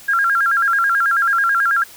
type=tone with vibrato; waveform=sine; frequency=1491 Hz; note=F#6; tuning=13 cents sharp; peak=-13 dBFS; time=0.08-1.84 s; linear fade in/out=10 ms; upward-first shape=square; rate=9.2 Hz; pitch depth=150 cents each way; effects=white hiss -41 dBFS RMS until 1.96 s